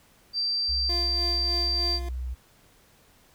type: tone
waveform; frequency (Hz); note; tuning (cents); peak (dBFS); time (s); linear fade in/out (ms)
sine; 4689; D8; -4; -24; 0.33-2; 50
type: tone with vibrato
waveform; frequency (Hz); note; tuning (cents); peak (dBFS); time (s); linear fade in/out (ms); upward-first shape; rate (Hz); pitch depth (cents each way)
sine; 62.5; B1; +21; -29; 0.68-2.35; 20; square; 4.1; 9
type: tone with tremolo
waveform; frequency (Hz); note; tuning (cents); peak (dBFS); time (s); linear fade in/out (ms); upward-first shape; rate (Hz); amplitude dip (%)
25% pulse; 347.3; F4; -10; -29; 0.89-2.09; 5; sine; 3.3; 55
effects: pink hiss -59 dBFS RMS until 3.34 s